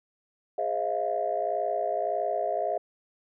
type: chord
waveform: sine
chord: F minor seventh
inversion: first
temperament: equal with one note detuned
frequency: 415.3 / 523.3 / 636.8 / 698.5 Hz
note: Ab4 / C5 / Eb5 / F5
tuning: 0 / 0 / +40 / 0 cents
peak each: -34 / -34 / -29 / -29 dBFS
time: 0.58-2.78 s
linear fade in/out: 5 ms
effects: tanh soft clip ceiling -16 dBFS